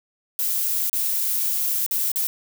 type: noise with dropouts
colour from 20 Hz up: violet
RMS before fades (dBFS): -23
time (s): 0.39-2.27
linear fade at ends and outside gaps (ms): 0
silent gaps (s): 0.896-0.93 / 1.863-1.911 / 2.117-2.159
effects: none